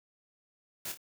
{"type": "noise with echo", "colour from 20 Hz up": "white", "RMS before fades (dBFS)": -38, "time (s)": [0.85, 0.92], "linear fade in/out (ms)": 5, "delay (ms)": 27, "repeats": 2, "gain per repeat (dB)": -7, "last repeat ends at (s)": 0.974, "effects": []}